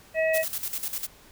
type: harmonic tone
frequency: 640 Hz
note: D#5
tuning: 49 cents sharp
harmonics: 1 / 3 / 4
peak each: -22 / -29 / -32 dBFS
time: 0.14-0.45 s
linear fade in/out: 50 ms
type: noise with tremolo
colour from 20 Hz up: blue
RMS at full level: -30 dBFS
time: 0.33-1.07 s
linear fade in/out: 20 ms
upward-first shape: square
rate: 10 Hz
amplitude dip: 70%
effects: pink hiss -53 dBFS RMS until 1.31 s